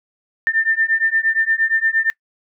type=beating tone pair; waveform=sine; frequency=1791 / 1799.6 Hz; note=A6 / A6; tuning=+30 / +39 cents; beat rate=8.6 Hz; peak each=-18 dBFS; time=0.47-2.1 s; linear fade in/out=0 ms; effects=noise-tail reverb RT60 0.1 s tail -23 dB re dry